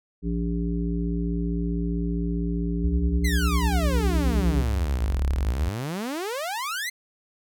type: harmonic tone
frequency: 57.7 Hz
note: A#1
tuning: 17 cents flat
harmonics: 1 / 3 / 5 / 7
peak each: -27 / -27 / -31 / -36 dBFS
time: 0.22-4.65 s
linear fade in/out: 50 ms
type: tone with pitch glide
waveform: sine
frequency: 67.7 to 67.23 Hz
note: C#2 to C2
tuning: -40 to +48 cents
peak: -22 dBFS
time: 2.84-5.69 s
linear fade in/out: 5 ms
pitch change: -12 cents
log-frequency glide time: 3.3-4.72 s
type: exponential two-way sweep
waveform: sawtooth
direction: down then up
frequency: 2117 to 32.7 to 2117 Hz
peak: -24 dBFS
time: 3.24-6.9 s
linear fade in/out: 10 ms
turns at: 5.28 s
effects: none